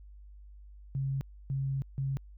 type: tone bursts at uneven times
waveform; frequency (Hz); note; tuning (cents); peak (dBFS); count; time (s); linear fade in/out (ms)
sine; 135.8; C#3; -35; -29; 3; 0.95-1.21 / 1.5-1.82 / 1.98-2.17; 0
effects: added 50 Hz sine -48 dBFS peak until 2.37 s